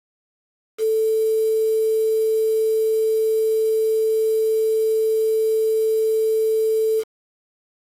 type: tone with quantisation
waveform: sine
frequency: 440 Hz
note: A4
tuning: in tune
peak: -16 dBFS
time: 0.78-7.04 s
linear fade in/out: 50 ms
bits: 6
effects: AAC 48 kbps